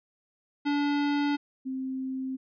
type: tone pair in turn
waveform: square / sine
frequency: 288.6 / 262.4 Hz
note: D4 / C4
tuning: -30 / +5 cents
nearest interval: major second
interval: 165 cents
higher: first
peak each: -25 / -30 dBFS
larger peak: first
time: 0.65-1.37 / 1.65-2.37 s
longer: neither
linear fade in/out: 20 ms
effects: resampled to 11025 Hz